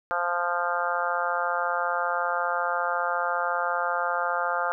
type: harmonic tone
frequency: 174.61 Hz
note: F3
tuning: in tune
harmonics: 3 / 4 / 5 / 6 / 7 / 8 / 9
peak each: -32 / -31 / -31 / -36 / -30 / -30 / -35 dBFS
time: 0.11-4.72 s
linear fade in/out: 0 ms
effects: none